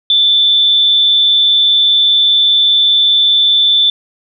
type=tone with amplitude modulation; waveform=sine; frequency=3520 Hz; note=A7; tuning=in tune; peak=-5 dBFS; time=0.1-3.9 s; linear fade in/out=2 ms; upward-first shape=sine; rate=205 Hz; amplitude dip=40%; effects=none